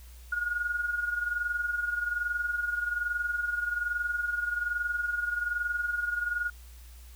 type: tone with amplitude modulation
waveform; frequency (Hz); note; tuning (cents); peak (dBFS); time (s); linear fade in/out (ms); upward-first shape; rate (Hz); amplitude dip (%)
sine; 1437; F6; +49; -25; 0.32-6.5; 5; sine; 21.2; 65
effects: added 60 Hz sine -46 dBFS peak until 7.15 s + white hiss -57 dBFS RMS until 7.15 s